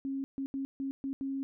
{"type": "tone bursts at uneven times", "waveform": "sine", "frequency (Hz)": 271.5, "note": "C#4", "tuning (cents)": -36, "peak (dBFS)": -32, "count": 6, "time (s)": [[0.05, 0.24], [0.38, 0.46], [0.54, 0.65], [0.8, 0.91], [1.04, 1.13], [1.21, 1.43]], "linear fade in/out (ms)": 0, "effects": []}